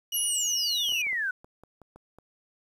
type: tone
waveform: 30% pulse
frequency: 2904 Hz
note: F#7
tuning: 33 cents flat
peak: -27 dBFS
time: 0.12-1.02 s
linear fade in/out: 5 ms
type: exponential sweep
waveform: sine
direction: down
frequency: 11840 to 1462 Hz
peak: -26 dBFS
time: 0.14-1.31 s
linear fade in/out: 5 ms
type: clicks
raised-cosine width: 1 ms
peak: -35 dBFS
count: 9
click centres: 0.892 / 0.923 / 1.068 / 1.13 / 1.445 / 1.636 / 1.817 / 1.96 / 2.186 s
effects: resampled to 32000 Hz + 10-bit